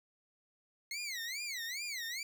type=tone with vibrato; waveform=20% pulse; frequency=2100 Hz; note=C7; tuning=6 cents sharp; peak=-33 dBFS; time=0.91-2.23 s; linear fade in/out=2 ms; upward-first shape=sine; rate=2.4 Hz; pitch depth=250 cents each way; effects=none